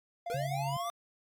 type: tone with tremolo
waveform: triangle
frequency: 693 Hz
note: F5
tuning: 14 cents flat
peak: -32 dBFS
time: 0.26-0.9 s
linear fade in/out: 5 ms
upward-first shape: triangle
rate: 15 Hz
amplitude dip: 45%
type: linear sweep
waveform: square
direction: up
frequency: 460.6 to 1200 Hz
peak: -37 dBFS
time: 0.3-0.9 s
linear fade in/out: 0 ms
type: tone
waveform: sine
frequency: 138.59 Hz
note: C#3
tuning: in tune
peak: -34 dBFS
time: 0.34-0.77 s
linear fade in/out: 5 ms
effects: AAC 64 kbps